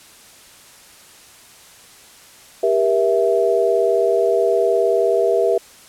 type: chord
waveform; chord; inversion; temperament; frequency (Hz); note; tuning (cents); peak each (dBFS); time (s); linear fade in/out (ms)
sine; E diminished; first; just; 395.6 / 474.7 / 659.3; G4 / Bb4 / E5; +16 / +31 / 0; -18; 2.63-5.58; 5
effects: white hiss -45 dBFS RMS until 5.88 s + low-pass 11000 Hz 12 dB/octave